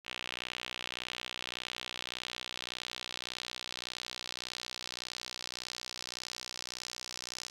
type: tone with band-pass filter sweep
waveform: sawtooth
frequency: 61.74 Hz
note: B1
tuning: in tune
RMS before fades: -43 dBFS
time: 0.04-7.51 s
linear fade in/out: 50 ms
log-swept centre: 2900 to 5400 Hz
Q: 2.4
effects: 10-bit